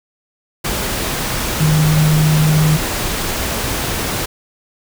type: tone in noise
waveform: sine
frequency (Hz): 154.2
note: D#3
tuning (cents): -15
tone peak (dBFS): -10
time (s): 1.6-2.77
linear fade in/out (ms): 10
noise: pink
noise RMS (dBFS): -20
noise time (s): 0.64-4.26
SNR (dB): +7
effects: none